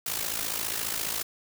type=noise with amplitude modulation; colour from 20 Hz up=white; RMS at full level=-28 dBFS; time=0.06-1.23 s; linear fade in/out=5 ms; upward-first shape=sine; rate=54.7 Hz; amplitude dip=70%; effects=none